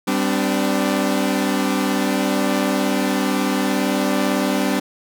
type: chord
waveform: sawtooth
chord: G suspended fourth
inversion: none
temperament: equal with one note detuned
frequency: 196 / 255.8 / 293.7 Hz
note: G3 / C4 / D4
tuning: 0 / -39 / 0 cents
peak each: -18 dBFS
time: 0.07-4.8 s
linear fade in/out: 10 ms
effects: none